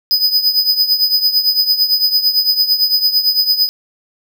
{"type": "tone with tremolo", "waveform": "square", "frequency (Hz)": 4995, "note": "D#8", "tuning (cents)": 6, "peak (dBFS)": -8, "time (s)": [0.11, 3.69], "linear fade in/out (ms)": 0, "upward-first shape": "triangle", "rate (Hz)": 8.9, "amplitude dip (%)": 80, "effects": []}